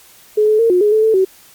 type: tone with pitch steps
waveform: sine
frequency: 425.1 / 430.1 / 458.5 / 360.5 / 417.8 / 435 / 441.8 / 379.1 Hz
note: G#4 / A4 / A#4 / F#4 / G#4 / A4 / A4 / F#4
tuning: +40 / -39 / -29 / -45 / +10 / -20 / +7 / +42 cents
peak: -9 dBFS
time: 0.37-1.25 s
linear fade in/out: 10 ms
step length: 110 ms
effects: white hiss -45 dBFS RMS until 1.54 s + Opus 48 kbps